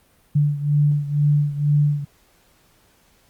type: beating tone pair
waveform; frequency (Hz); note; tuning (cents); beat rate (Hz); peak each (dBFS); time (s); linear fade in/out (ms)
sine; 146 / 148.1; D3 / D3; -10 / +15; 2.1; -17 / -21; 0.35-2.05; 10
effects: pink hiss -58 dBFS RMS until 3.29 s + Opus 32 kbps